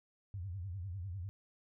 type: tone with vibrato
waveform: sine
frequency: 92.5 Hz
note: F#2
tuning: in tune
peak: -39 dBFS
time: 0.34-1.29 s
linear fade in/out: 0 ms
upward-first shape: sine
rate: 10 Hz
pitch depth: 180 cents each way
effects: none